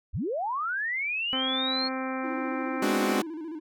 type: linear sweep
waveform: sine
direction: up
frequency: 37.67 to 4333 Hz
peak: -27 dBFS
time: 0.13-1.89 s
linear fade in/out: 20 ms
type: harmonic tone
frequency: 261.6 Hz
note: C4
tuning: in tune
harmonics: 1 / 2 / 3 / 4 / 5 / 6 / 7 / 8 / 9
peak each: -32 / -36 / -38 / -40 / -38 / -42 / -44 / -46 / -42 dBFS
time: 1.33-3.2 s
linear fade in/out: 0 ms
type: tone with vibrato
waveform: triangle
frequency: 319.6 Hz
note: D#4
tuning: 47 cents sharp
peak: -32 dBFS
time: 2.23-3.6 s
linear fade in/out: 20 ms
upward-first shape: square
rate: 14 Hz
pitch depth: 82 cents each way
type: chord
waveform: sawtooth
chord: G# half-diminished seventh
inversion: none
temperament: equal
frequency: 207.7 / 246.9 / 293.7 / 370 Hz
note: G#3 / B3 / D4 / F#4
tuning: 0 / 0 / 0 / 0 cents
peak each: -25 / -30 / -28 / -25 dBFS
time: 2.82-3.22 s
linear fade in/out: 5 ms
effects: none